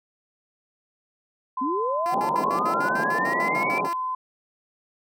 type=tone; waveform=sine; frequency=1023 Hz; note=C6; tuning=39 cents flat; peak=-25 dBFS; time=1.57-4.15 s; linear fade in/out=5 ms
type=linear sweep; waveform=sine; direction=up; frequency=246.9 to 2367 Hz; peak=-25 dBFS; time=1.61-3.81 s; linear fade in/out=10 ms
type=tone bursts; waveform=10% pulse; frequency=342.3 Hz; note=F4; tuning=35 cents flat; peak=-25 dBFS; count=13; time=2.06-3.93 s; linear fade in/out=0 ms; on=82 ms; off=67 ms
type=band-pass noise; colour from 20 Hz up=white; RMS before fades=-29 dBFS; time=2.11-3.9 s; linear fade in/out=50 ms; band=150 to 970 Hz; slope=48 dB/octave
effects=none